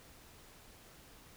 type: silence
effects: pink hiss -58 dBFS RMS until 1.36 s